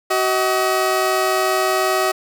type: tone pair together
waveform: 20% pulse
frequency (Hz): 376.6 / 633.8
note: F#4 / D#5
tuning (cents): +31 / +32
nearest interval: major sixth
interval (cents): 901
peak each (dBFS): -14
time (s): 0.1-2.12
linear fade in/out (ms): 10
effects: none